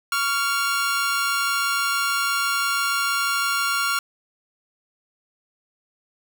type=tone pair together; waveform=sawtooth; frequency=1121 / 1389.7 Hz; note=C#6 / F6; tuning=+19 / -9 cents; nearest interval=major third; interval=372 cents; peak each=-23 / -18 dBFS; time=0.12-3.99 s; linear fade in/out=2 ms; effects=none